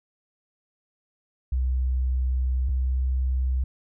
sine tone pair in turn, 63.8 / 64.39 Hz, C2 / C2, -43 / -27 cents, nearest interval unison, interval 16 cents, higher second, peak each -21 dBFS, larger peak neither, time 1.52-2.69 / 2.69-3.64 s, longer first, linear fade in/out 5 ms, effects none

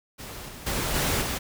pink noise with level steps, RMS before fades -39 / -42 / -28 / -25 / -29 dBFS, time 0.18-1.39 s, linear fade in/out 20 ms, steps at 0.48 / 0.66 / 0.94 / 1.21 s, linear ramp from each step 10 ms, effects none

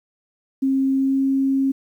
sine tone with pitch glide, 268.3 to 270 Hz, C4 to C#4, +44 to -45 cents, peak -16 dBFS, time 0.62-1.72 s, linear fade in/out 10 ms, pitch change +11 cents, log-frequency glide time 0.94-1.21 s, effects 9-bit

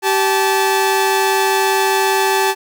sawtooth tone pair together, 387.5 / 870 Hz, G4 / A5, -20 / -20 cents, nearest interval octave + major second, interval 1400 cents, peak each -12 dBFS, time 0.02-2.55 s, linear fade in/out 50 ms, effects none

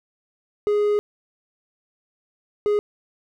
triangle tone bursts at uneven times, 415.3 Hz, G#4, in tune, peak -15 dBFS, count 2, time 0.67-0.99 / 2.66-2.79 s, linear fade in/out 0 ms, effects none

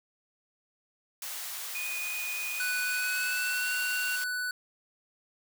white high-pass noise, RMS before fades -38 dBFS, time 1.22-4.24 s, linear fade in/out 2 ms, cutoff 770 Hz, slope 12 dB/octave
triangle tone with pitch glide, 2474 to 2761 Hz, D#7 to F7, -10 to -20 cents, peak -32 dBFS, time 1.75-4.16 s, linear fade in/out 2 ms, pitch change +190 cents, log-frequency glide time 2.91-3.72 s
square tone, 1489 Hz, F#6, 11 cents sharp, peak -31 dBFS, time 2.6-4.51 s, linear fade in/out 2 ms
effects none

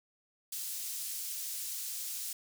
pink high-pass noise, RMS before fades -39 dBFS, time 0.52-2.33 s, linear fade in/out 5 ms, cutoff 6500 Hz, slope 12 dB/octave, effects none

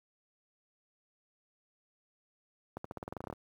accelerating click train, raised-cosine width 1 ms, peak -25 dBFS, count 13, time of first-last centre 2.77-3.327 s, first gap 74 ms, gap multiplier 0.91, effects high-pass 60 Hz 12 dB/octave + 10-bit

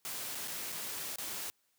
white noise with dropouts, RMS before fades -40 dBFS, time 0.05-1.5 s, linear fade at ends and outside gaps 0 ms, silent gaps 0.348-0.352 / 0.475-0.48 / 0.721-0.725 / 1.158-1.184 s, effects white hiss -75 dBFS RMS until 1.78 s + high-pass 100 Hz 12 dB/octave

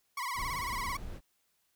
30% pulse tone with vibrato, 1046.5 Hz, C6, in tune, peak -31 dBFS, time 0.17-0.97 s, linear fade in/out 5 ms, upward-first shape sine, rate 18 Hz, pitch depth 140 cents each way
brown noise, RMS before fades -42 dBFS, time 0.34-1.21 s, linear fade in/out 50 ms
effects white hiss -75 dBFS RMS until 1.75 s

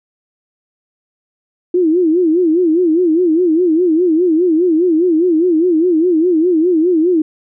sine tone with vibrato, 337.8 Hz, E4, 42 cents sharp, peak -9 dBFS, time 1.74-7.22 s, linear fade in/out 5 ms, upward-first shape sine, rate 4.9 Hz, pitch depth 150 cents each way, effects none

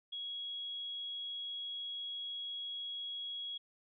sine tone, 3322 Hz, G#7, in tune, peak -39 dBFS, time 0.12-3.58 s, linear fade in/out 10 ms, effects none

